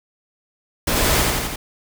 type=noise with echo; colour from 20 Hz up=pink; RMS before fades=-20 dBFS; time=0.87-1.22 s; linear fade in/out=5 ms; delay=85 ms; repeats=4; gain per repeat=-2 dB; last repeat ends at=1.56 s; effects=none